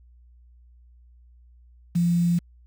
sine tone with quantisation, 172.4 Hz, F3, 22 cents flat, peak -18 dBFS, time 1.95-2.39 s, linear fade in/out 10 ms, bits 7, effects added 60 Hz sine -50 dBFS peak until 2.66 s

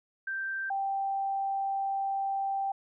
sine tone pair in turn, 1568 / 784 Hz, G6 / G5, 0 / 0 cents, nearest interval octave, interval 1200 cents, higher first, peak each -31 / -28 dBFS, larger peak second, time 0.27-0.7 / 0.7-2.72 s, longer second, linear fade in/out 5 ms, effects none

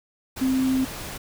sine tone in noise, 261.6 Hz, C4, in tune, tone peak -19 dBFS, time 0.41-0.85 s, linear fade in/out 10 ms, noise pink, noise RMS -35 dBFS, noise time 0.36-1.18 s, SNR +13 dB, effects none

